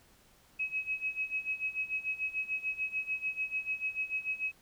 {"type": "tone with tremolo", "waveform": "sine", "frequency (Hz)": 2556, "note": "D#7", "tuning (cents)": 46, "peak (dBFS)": -29, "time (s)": [0.59, 4.52], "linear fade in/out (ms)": 10, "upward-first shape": "sine", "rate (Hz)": 6.8, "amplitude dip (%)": 85, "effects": ["pink hiss -63 dBFS RMS until 4.61 s"]}